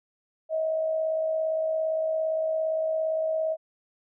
sine tone with amplitude modulation, 637 Hz, D#5, 41 cents sharp, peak -22 dBFS, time 0.49-3.57 s, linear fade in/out 50 ms, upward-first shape sine, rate 57.5 Hz, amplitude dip 40%, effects none

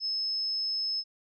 sine tone, 5200 Hz, E8, 24 cents flat, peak -28 dBFS, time 0-1.04 s, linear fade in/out 50 ms, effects none

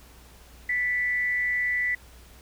sine tone with frequency modulation, 1975.5 Hz, B6, in tune, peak -23 dBFS, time 0.69-1.95 s, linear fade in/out 5 ms, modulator 222 Hz, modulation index 0.29, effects added 60 Hz sine -50 dBFS peak until 2.41 s + pink hiss -53 dBFS RMS until 2.41 s

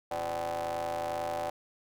35% pulse ring-modulated tone, 82.41 Hz, E2, in tune, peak -27 dBFS, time 0.11-1.5 s, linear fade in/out 5 ms, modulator 675 Hz, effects none

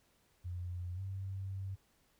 sine tone with pitch glide, 88.9 to 96.39 Hz, F2 to G2, +31 to -29 cents, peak -38 dBFS, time 0.44-1.76 s, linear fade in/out 20 ms, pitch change +140 cents, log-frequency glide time 0.95-1 s, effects pink hiss -72 dBFS RMS until 2.19 s

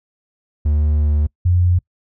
triangle / sine tone pair in turn, 74.8 / 88.95 Hz, D2 / F2, +32 / +32 cents, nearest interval minor third, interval 300 cents, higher second, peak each -11 dBFS, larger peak neither, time 0.65-1.27 / 1.45-1.79 s, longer first, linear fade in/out 10 ms, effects noise-tail reverb RT60 0.1 s tail -25 dB re dry

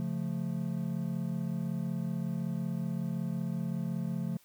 triangle chord, Db augmented, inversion none, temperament equal, 138.59 / 174.61 / 220 Hz, Db3 / F3 / A3, 0 / 0 / 0 cents, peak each -35 / -32 / -35 dBFS, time 0-4.37 s, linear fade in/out 0 ms, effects white hiss -63 dBFS RMS until 4.44 s

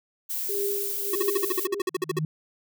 violet noise, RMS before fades -30 dBFS, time 0.29-1.67 s, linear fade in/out 20 ms
sine tone with tremolo, 403.2 Hz, G4, 49 cents sharp, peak -25 dBFS, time 0.49-1.8 s, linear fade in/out 2 ms, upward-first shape triangle, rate 1.6 Hz, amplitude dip 95%
square tone bursts, 370 Hz, F#4, in tune, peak -23 dBFS, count 15, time 1.13-2.19 s, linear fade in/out 5 ms, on 24 ms, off 50 ms
sine tone with exponential growth, 155.56 Hz, D#3, in tune, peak -22 dBFS, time 1.9-2.25 s, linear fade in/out 2 ms, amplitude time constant 76 ms
effects none

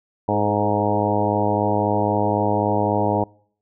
harmonic tone with a mistuned harmonic, 103.83 Hz, G#2, in tune, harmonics 1 / 2 / 3 / 4 / 5 / 6 / 7 / 8 / 9, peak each -26 / -26 / -26 / -26 / -26 / -26 / -26 / -26 / -26 dBFS, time 0.28-3.24 s, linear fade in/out 5 ms, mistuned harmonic 4, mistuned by +28 cents, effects noise-tail reverb RT60 0.6 s tail -26 dB re dry

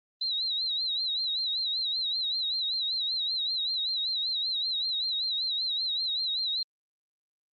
sine tone with vibrato, 3963 Hz, B7, 5 cents sharp, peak -27 dBFS, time 0.21-6.63 s, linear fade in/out 5 ms, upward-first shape sine, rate 5.2 Hz, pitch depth 99 cents each way, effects Opus 24 kbps

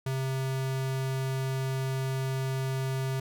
square tone, 132.7 Hz, C3, 25 cents sharp, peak -29 dBFS, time 0.06-3.2 s, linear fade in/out 5 ms, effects none

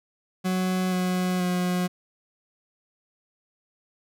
40% pulse tone with pitch steps, 185 / 182.56 / 180.15 Hz, F#3 / F#3 / F#3, 0 / -23 / -46 cents, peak -22 dBFS, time 0.44-1.88 s, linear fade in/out 20 ms, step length 480 ms, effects none

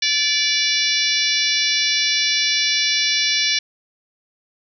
harmonic tone with a mistuned harmonic, 580 Hz, D5, 22 cents flat, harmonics 3 / 4 / 5 / 6 / 7 / 8 / 9 / 10, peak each -28 / -23 / -26 / -23 / -23 / -27 / -24 / -27 dBFS, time 0.02-3.59 s, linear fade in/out 5 ms, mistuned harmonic 9, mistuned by +41 cents, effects none

